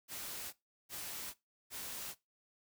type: noise bursts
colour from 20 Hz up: white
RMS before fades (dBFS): -44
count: 3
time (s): 0.08-2.15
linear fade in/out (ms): 50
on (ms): 450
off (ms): 360
effects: noise-tail reverb RT60 0.2 s tail -19 dB re dry